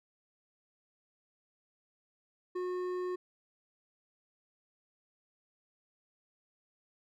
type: tone with hard clipping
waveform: triangle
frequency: 362.9 Hz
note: F#4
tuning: 34 cents flat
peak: -35 dBFS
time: 2.55-3.16 s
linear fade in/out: 10 ms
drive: 12 dB
effects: none